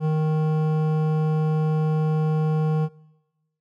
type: tone with hard clipping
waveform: sine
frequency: 155.56 Hz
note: D#3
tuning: in tune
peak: -21 dBFS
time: 0-2.89 s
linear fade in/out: 50 ms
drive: 12 dB
effects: noise-tail reverb RT60 1.0 s tail -22 dB re dry